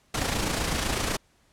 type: noise with amplitude modulation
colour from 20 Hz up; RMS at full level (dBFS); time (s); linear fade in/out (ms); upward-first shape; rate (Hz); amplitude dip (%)
pink; -25; 0.14-1.17; 5; sine; 28; 50
effects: pink hiss -64 dBFS RMS until 1.52 s + low-pass 10000 Hz 12 dB/octave